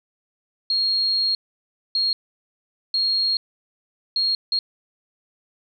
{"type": "tone bursts at uneven times", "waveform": "sine", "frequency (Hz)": 4265, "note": "C8", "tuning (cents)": 32, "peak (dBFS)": -18, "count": 5, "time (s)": [[0.7, 1.35], [1.95, 2.13], [2.94, 3.37], [4.16, 4.35], [4.52, 4.59]], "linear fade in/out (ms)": 2, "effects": []}